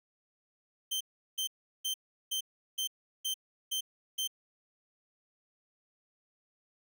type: tone bursts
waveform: sawtooth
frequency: 3118 Hz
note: G7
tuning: 10 cents flat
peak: -28 dBFS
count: 8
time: 0.91-4.276 s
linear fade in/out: 10 ms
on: 97 ms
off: 370 ms
effects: none